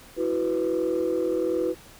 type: chord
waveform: sine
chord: E suspended second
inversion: none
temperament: just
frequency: 329.6 / 370.8 / 494.4 Hz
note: E4 / F#4 / B4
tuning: 0 / +4 / +2 cents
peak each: -26 / -26 / -25 dBFS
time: 0.16-1.75 s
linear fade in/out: 50 ms
effects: tanh soft clip ceiling -17 dBFS + pink hiss -49 dBFS RMS until 1.99 s